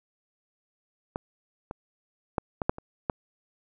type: clicks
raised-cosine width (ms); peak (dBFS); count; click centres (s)
1; -16 / -21 / -11 / -14 / -7 / -25 / -11; 7; 1.159 / 1.711 / 2.382 / 2.618 / 2.695 / 2.784 / 3.098
effects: none